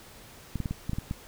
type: clicks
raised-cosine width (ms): 5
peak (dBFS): -18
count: 8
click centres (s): 0.557 / 0.603 / 0.658 / 0.71 / 0.895 / 0.933 / 0.985 / 1.111
effects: pink hiss -50 dBFS RMS until 1.27 s